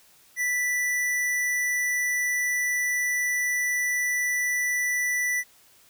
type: tone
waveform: square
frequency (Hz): 1974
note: B6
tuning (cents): -1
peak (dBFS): -24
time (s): 0.36-5.44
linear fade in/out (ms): 50
effects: white hiss -57 dBFS RMS until 5.89 s